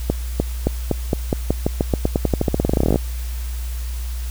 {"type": "accelerating click train", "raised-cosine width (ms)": 2, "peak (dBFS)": -3, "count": 30, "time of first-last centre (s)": [0.1, 2.959], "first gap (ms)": 300, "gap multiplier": 0.9, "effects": ["added 60 Hz sine -23 dBFS peak until 4.3 s", "white hiss -39 dBFS RMS until 4.3 s"]}